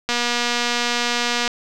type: click train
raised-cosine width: 0.2 ms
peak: -4 dBFS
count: 334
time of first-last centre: 0.09-1.478 s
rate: 240 Hz
effects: none